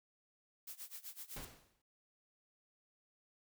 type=noise with tremolo; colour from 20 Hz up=blue; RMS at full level=-47 dBFS; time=0.67-1.45 s; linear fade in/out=5 ms; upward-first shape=sine; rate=7.9 Hz; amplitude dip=90%
type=noise with exponential decay; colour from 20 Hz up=pink; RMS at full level=-45 dBFS; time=1.36-1.82 s; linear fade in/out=5 ms; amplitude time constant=100 ms
effects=none